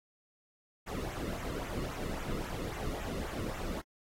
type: noise with flanger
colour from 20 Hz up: brown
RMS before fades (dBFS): -38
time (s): 0.86-3.82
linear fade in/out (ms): 20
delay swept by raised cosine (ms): 0.2 to 1.3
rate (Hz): 3.7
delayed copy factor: -0.7
effects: AAC 48 kbps